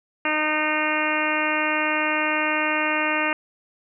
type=harmonic tone with a mistuned harmonic; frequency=306.7 Hz; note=D#4; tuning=25 cents flat; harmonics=1 / 2 / 3 / 4 / 5 / 6 / 7 / 8 / 9; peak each=-29 / -29 / -29 / -29 / -29 / -29 / -29 / -29 / -29 dBFS; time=0.25-3.33 s; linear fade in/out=2 ms; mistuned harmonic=8; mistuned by=-15 cents; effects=none